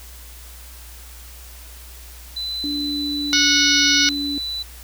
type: tone with vibrato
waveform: sine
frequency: 3998 Hz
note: B7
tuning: 20 cents sharp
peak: -24 dBFS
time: 2.36-4.63 s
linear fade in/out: 10 ms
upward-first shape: sine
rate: 0.81 Hz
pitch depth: 10 cents each way
type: tone with pitch glide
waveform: sine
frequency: 290.3 to 286.3 Hz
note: D4 to D4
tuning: -20 to -44 cents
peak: -24 dBFS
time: 2.64-4.38 s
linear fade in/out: 0 ms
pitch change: -24 cents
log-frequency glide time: 3.32-3.91 s
type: harmonic tone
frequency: 734 Hz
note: F#5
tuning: 14 cents flat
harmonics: 2 / 3 / 4 / 5 / 6 / 7 / 8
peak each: -22 / -22 / -22 / -22 / -22 / -22 / -22 dBFS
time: 3.33-4.09 s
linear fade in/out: 0 ms
effects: added 60 Hz sine -39 dBFS peak until 4.83 s + white hiss -43 dBFS RMS until 4.83 s